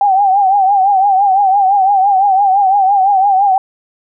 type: tone with vibrato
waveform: sine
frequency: 784 Hz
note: G5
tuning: in tune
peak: -7 dBFS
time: 0.01-3.58 s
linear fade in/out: 2 ms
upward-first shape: triangle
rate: 5.9 Hz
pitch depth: 100 cents each way
effects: none